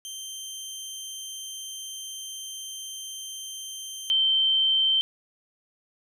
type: tone pair in turn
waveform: 20% pulse / sine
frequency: 3136 / 3114 Hz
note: G7 / G7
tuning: 0 / -12 cents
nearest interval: unison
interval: 12 cents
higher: first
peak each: -30 / -19 dBFS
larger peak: second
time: 0.05-4.1 / 4.1-5.01 s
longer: first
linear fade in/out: 0 ms
effects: none